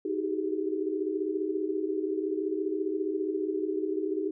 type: tone cluster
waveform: sine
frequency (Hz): 314.8 / 380.6 / 395.1 / 415.7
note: D#4 / F#4 / G4 / G#4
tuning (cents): +20 / +49 / +14 / +2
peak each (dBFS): -32 / -32 / -35 / -35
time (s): 0.05-4.31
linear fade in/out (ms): 5
effects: none